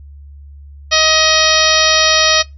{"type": "harmonic tone with a mistuned harmonic", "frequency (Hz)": 630, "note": "D#5", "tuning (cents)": 21, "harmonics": [1, 2, 3, 4, 5, 6, 7, 8, 9], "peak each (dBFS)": [-18, -18, -18, -18, -18, -18, -18, -18, -18], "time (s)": [0.91, 2.43], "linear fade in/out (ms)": 20, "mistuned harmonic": 7, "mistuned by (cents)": -18, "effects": ["noise-tail reverb RT60 0.2 s tail -21 dB re dry", "added 71 Hz sine -33 dBFS peak until 2.57 s"]}